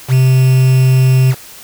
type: tone with quantisation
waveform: triangle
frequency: 130 Hz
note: C3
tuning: 11 cents flat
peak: -4 dBFS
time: 0.08-1.35 s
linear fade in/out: 50 ms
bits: 4
effects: white hiss -35 dBFS RMS until 1.63 s